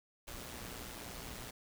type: noise with amplitude modulation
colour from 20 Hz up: pink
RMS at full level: -44 dBFS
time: 0.27-1.51 s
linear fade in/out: 10 ms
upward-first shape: sine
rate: 119 Hz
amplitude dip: 55%
effects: none